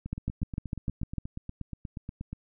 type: two click trains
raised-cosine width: 5 ms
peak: -24 / -18 dBFS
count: 20 / 8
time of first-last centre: 0.06-2.33 / 0.13-1.183 s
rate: 8.37 / 6.65 Hz
effects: none